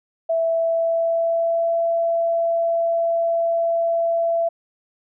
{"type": "tone with pitch glide", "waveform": "sine", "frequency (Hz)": [659.3, 670.8], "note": ["E5", "E5"], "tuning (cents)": [0, 30], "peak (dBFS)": -17, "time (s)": [0.29, 4.49], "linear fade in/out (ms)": 10, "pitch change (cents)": 30, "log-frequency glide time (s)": [0.4, 1.76], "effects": []}